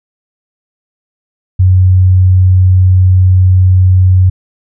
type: tone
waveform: sine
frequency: 92.5 Hz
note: F#2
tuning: in tune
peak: -3 dBFS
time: 1.59-4.3 s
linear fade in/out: 10 ms
effects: none